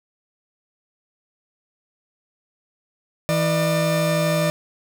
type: tone pair together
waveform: 40% pulse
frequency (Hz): 162.83 / 599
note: E3 / D5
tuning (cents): -21 / +34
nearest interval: octave + major seventh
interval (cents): 2255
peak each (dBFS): -20 / -20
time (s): 3.29-4.5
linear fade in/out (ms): 0
effects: none